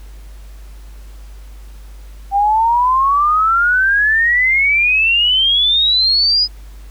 sine exponential sweep, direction up, 784 to 5030 Hz, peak -10 dBFS, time 2.31-6.48 s, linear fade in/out 50 ms, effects added 50 Hz sine -32 dBFS peak until 6.9 s + pink hiss -48 dBFS RMS until 6.9 s

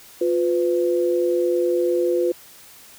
sine tone pair together, 352.6 / 502 Hz, F4 / B4, +17 / +28 cents, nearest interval tritone, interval 611 cents, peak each -19 / -21 dBFS, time 0.21-2.32 s, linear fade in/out 5 ms, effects white hiss -46 dBFS RMS until 2.98 s

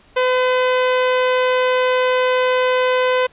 sawtooth tone, 507 Hz, B4, 45 cents sharp, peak -10 dBFS, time 0.16-3.27 s, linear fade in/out 10 ms, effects pink hiss -51 dBFS RMS until 3.32 s + resampled to 8000 Hz

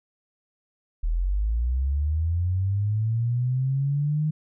sine linear sweep, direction up, 38 to 155.56 Hz, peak -21 dBFS, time 1.03-4.31 s, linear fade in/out 10 ms, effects none

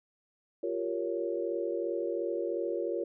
sine chord, G half-diminished seventh, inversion third, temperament equal with one note detuned, 349.2 / 392 / 466.2 / 556.9 Hz, F4 / G4 / Bb4 / Db5, 0 / 0 / 0 / +8 cents, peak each -34 / -38 / -35 / -36 dBFS, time 0.63-3.04 s, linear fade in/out 5 ms, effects none

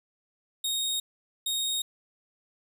sawtooth tone pair in turn, 3729 / 3729 Hz, A#7 / A#7, 0 / 0 cents, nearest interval unison, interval 0 cents, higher neither, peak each -24 dBFS, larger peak neither, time 0.64-1 / 1.46-1.82 s, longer neither, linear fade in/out 5 ms, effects none

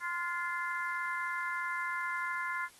harmonic tone with a mistuned harmonic, 346.3 Hz, F4, 15 cents flat, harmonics 3 / 4 / 5 / 6, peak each -37 / -38 / -39 / -40 dBFS, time 0-2.69 s, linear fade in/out 50 ms, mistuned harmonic 4, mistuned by +33 cents, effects white hiss -59 dBFS RMS until 2.79 s + AAC 32 kbps

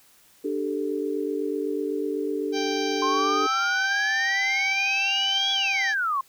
sine chord, D suspended fourth, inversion none, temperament equal with one note detuned, 295.5 / 392 / 440 Hz, D4 / G4 / A4, +11 / 0 / 0 cents, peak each -29 dBFS, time 0.44-3.47 s, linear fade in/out 10 ms
harmonic tone, 784 Hz, G5, in tune, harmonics 1 / 2 / 3 / 4 / 5 / 6 / 7 / 8, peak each -32 / -37 / -36 / -36 / -38 / -37 / -39 / -40 dBFS, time 2.52-5.95 s, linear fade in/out 50 ms
sine exponential two-way sweep, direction up then down, 1046.5 to 3371 to 1046.5 Hz, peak -22 dBFS, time 3.02-6.21 s, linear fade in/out 5 ms, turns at 5.52 s
effects white hiss -57 dBFS RMS until 6.28 s

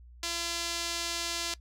sawtooth tone with band-pass filter, 340 Hz, F4, 46 cents flat, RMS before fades -34 dBFS, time 0.23-1.54 s, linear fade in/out 2 ms, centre 5100 Hz, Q 1.2, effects noise-tail reverb RT60 0.1 s tail -20 dB re dry + added 60 Hz sine -49 dBFS peak until 1.6 s

